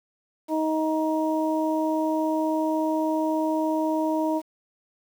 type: harmonic tone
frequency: 314.5 Hz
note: D#4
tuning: 19 cents sharp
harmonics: 1 / 2 / 3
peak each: -24 / -27 / -29 dBFS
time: 0.48-4.42 s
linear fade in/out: 50 ms
effects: 8-bit